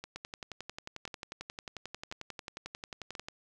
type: two click trains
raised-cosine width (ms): 0.2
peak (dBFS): -23 / -24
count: 36 / 4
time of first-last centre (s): 0.16-3.285 / 0.04-3.152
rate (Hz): 11.2 / 0.964
effects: none